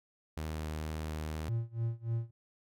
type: tone with vibrato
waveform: sawtooth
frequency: 77.78 Hz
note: D#2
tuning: in tune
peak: -32 dBFS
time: 0.37-1.49 s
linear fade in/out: 0 ms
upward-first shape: sine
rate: 2.1 Hz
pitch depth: 9 cents each way
type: tone with tremolo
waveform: triangle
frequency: 115.4 Hz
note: A#2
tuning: 17 cents flat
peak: -27 dBFS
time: 1.48-2.31 s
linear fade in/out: 10 ms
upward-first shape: sine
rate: 3.4 Hz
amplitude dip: 95%
effects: none